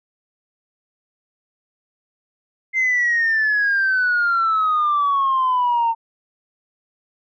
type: exponential sweep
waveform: sine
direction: down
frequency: 2093 to 905 Hz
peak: -14 dBFS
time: 2.73-5.95 s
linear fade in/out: 50 ms
effects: tanh soft clip ceiling -12 dBFS